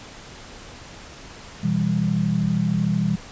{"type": "chord", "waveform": "sine", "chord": "E minor", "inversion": "second", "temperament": "just", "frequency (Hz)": [123.61, 164.81, 197.78], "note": ["B2", "E3", "G3"], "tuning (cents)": [2, 0, 16], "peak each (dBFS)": [-26, -22, -22], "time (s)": [1.63, 3.16], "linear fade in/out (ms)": 10, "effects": ["pink hiss -41 dBFS RMS until 3.31 s", "resampled to 16000 Hz"]}